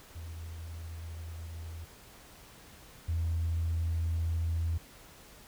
sine tone pair in turn, 82.41 / 82.83 Hz, E2 / E2, 0 / +9 cents, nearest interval unison, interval 9 cents, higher second, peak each -39 / -27 dBFS, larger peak second, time 0.15-1.85 / 3.08-4.78 s, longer neither, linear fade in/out 10 ms, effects tanh soft clip ceiling -24 dBFS + pink hiss -54 dBFS RMS until 5.47 s

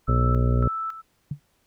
sine tone with tremolo, 1318.5 Hz, E6, in tune, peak -26 dBFS, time 0.07-1.02 s, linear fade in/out 20 ms, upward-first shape square, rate 1.8 Hz, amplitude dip 70%
harmonic tone, 60.6 Hz, B1, 32 cents flat, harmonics 1 / 2 / 3 / 4 / 5 / 6 / 7 / 8 / 9 / 10, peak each -21 / -21 / -36 / -29 / -41 / -37 / -33 / -42 / -36 / -41 dBFS, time 0.08-0.68 s, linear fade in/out 5 ms
sine tone with exponential decay, 144.8 Hz, D3, 24 cents flat, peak -22 dBFS, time 1.31-1.4 s, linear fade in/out 5 ms, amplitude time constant 19 ms
effects pink hiss -67 dBFS RMS until 1.66 s

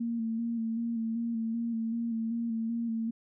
sine tone with vibrato, 229.1 Hz, A#3, 30 cents flat, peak -29 dBFS, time 0-3.11 s, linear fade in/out 10 ms, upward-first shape square, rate 2.6 Hz, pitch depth 28 cents each way, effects none

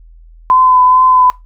sine tone with vibrato, 1015 Hz, B5, 47 cents sharp, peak -5 dBFS, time 0.5-1.3 s, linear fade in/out 0 ms, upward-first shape triangle, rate 2.3 Hz, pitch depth 22 cents each way, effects noise-tail reverb RT60 0.2 s tail -21 dB re dry + added 41 Hz sine -36 dBFS peak until 1.45 s

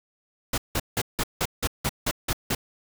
pink noise bursts, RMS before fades -25 dBFS, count 10, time 0.53-2.55 s, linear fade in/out 5 ms, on 49 ms, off 170 ms, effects none

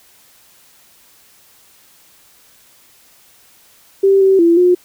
sine tone with pitch steps, 390.7 / 384.6 / 338 / 358.4 Hz, G4 / G4 / E4 / F4, -6 / -33 / +43 / +45 cents, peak -7 dBFS, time 4.03-4.75 s, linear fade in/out 10 ms, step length 180 ms, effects white hiss -49 dBFS RMS until 4.84 s

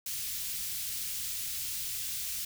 white band-stop noise, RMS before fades -36 dBFS, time 0.06-2.45 s, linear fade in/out 5 ms, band 120 to 2900 Hz, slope 12 dB/octave, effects none

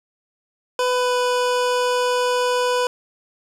25% pulse tone with pitch glide, 500 to 495.7 Hz, B4 to B4, +21 to +6 cents, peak -14 dBFS, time 0.79-2.87 s, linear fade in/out 2 ms, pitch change -15 cents, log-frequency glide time 0.89-1.16 s, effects low-pass 9000 Hz 12 dB/octave + 8-bit

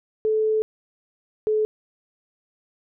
sine tone pair in turn, 434.8 / 430.3 Hz, A4 / A4, -21 / -39 cents, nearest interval unison, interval 18 cents, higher first, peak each -18 dBFS, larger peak neither, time 0.25-0.62 / 1.47-1.65 s, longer first, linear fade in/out 0 ms, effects none

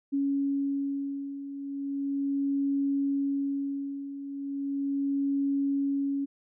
sine beating tone pair, 278.1 / 278.47 Hz, C#4 / C#4, +6 / +8 cents, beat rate 0.37 Hz, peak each -33 / -28 dBFS, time 0.12-6.26 s, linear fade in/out 20 ms, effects none

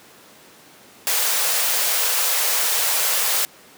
white high-pass noise, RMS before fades -20 dBFS, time 1.07-3.45 s, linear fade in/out 0 ms, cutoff 430 Hz, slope 96 dB/octave, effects pink hiss -47 dBFS RMS until 3.77 s + high-pass 200 Hz 12 dB/octave

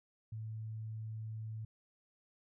sine tone, 110 Hz, A2, in tune, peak -40 dBFS, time 0.32-1.65 s, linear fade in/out 5 ms, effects none

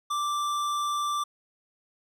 sine tone with tanh clipping, 1174.7 Hz, D6, in tune, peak -28 dBFS, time 0.1-1.24 s, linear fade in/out 10 ms, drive 17 dB, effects none

